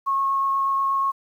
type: tone with vibrato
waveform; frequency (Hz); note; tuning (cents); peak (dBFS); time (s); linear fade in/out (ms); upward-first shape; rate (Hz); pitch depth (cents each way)
sine; 1091; C#6; -28; -19; 0.06-1.12; 20; triangle; 8.3; 9
effects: 9-bit